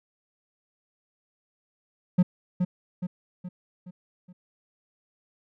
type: tone with echo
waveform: triangle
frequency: 180 Hz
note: F#3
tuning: 47 cents flat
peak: -13 dBFS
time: 2.18-2.23 s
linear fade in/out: 10 ms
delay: 420 ms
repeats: 5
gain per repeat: -6 dB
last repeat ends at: 4.33 s
effects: none